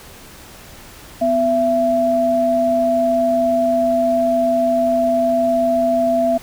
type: tone pair together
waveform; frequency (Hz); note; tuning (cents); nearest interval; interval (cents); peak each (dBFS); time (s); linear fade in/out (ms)
sine; 250.8 / 670.1; B3 / E5; +27 / +28; octave + perfect fourth; 1701; -20 / -14; 1.21-6.38; 10
effects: pink hiss -40 dBFS RMS until 6.42 s